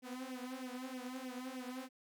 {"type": "tone with flanger", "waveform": "sawtooth", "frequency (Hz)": 255.1, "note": "C4", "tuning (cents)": -44, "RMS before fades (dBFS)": -45, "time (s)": [0.02, 1.89], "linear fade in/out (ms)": 50, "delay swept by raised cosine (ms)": [0.34, 4.94], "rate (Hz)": 3.2, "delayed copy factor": 0.95, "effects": []}